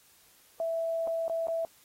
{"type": "tone with dropouts", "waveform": "sine", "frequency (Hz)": 659.3, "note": "E5", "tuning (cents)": 0, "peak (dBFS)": -28, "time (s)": [0.6, 1.65], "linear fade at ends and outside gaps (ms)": 1, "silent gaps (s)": [[1.073, 1.076], [1.281, 1.297], [1.471, 1.483]], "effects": ["white hiss -61 dBFS RMS until 1.84 s", "AAC 48 kbps"]}